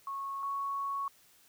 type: tone pair in turn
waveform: sine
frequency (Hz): 1100 / 1110.2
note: C#6 / C#6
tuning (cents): -14 / +2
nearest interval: unison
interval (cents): 16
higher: second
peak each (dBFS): -35 / -32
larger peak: second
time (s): 0.07-0.43 / 0.43-1.08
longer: second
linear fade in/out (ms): 2
effects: white hiss -63 dBFS RMS until 1.48 s